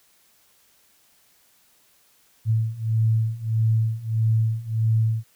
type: beating tone pair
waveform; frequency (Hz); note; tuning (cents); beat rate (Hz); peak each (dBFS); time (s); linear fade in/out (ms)
sine; 110.6 / 112.2; A2 / A2; +9 / +34; 1.6; -23 / -21; 2.45-5.24; 50
effects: white hiss -60 dBFS RMS until 5.35 s